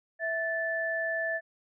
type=tone pair together; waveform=sine; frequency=656.3 / 1752 Hz; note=E5 / A6; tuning=-8 / -8 cents; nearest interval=octave + perfect fourth; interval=1700 cents; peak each=-32 / -30 dBFS; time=0.19-1.41 s; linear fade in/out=50 ms; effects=none